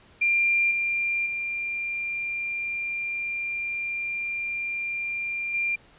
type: tone with level steps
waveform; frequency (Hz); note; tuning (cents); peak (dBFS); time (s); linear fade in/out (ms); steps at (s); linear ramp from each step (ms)
sine; 2386; D7; +27; -19 / -23 / -27 / -23; 0.21-5.76; 10; 0.71 / 1.26 / 5.54; 2
effects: pink hiss -55 dBFS RMS until 5.98 s + resampled to 8000 Hz